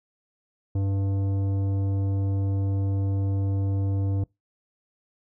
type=tone with tanh clipping; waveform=triangle; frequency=98 Hz; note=G2; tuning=in tune; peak=-24 dBFS; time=0.75-4.24 s; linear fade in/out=5 ms; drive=16 dB; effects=noise-tail reverb RT60 0.2 s tail -24 dB re dry